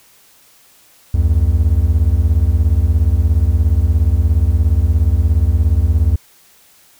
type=beating tone pair; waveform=triangle; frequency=69.5 / 86.5 Hz; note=C#2 / F2; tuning=+5 / -16 cents; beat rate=17 Hz; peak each=-11 dBFS; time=1.14-6.16 s; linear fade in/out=5 ms; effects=white hiss -49 dBFS RMS until 6.99 s